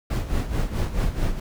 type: noise with tremolo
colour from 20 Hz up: brown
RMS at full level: -21 dBFS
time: 0.1-1.4 s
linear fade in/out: 5 ms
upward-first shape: sine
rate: 4.6 Hz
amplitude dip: 70%
effects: none